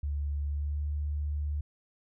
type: tone with pitch glide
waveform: sine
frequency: 72.2 to 73.72 Hz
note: D2 to D2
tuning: -29 to +7 cents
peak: -29 dBFS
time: 0.03-1.61 s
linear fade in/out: 5 ms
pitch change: +36 cents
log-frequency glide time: 0.47-0.84 s
effects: none